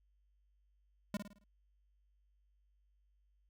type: tone with echo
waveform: square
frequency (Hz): 203.7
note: G#3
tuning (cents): -33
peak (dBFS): -35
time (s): 1.14-1.17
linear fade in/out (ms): 2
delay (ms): 54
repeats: 5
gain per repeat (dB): -7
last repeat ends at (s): 1.44
effects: added 50 Hz sine -70 dBFS peak until 3.49 s